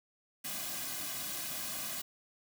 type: noise with comb filter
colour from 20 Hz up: white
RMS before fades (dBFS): -39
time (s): 0.44-2.02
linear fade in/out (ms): 10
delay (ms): 2.2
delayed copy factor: -0.95
effects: none